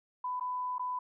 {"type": "tone with dropouts", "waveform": "sine", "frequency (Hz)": 999, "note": "B5", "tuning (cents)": 20, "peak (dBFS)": -32, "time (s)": [0.24, 0.99], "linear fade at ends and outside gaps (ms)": 5, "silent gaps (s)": [[0.398, 0.408], [0.783, 0.794]], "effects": []}